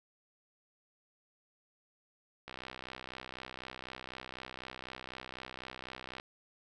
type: click train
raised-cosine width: 0.3 ms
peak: -27 dBFS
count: 239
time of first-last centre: 2.48-6.199 s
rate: 64 Hz
effects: none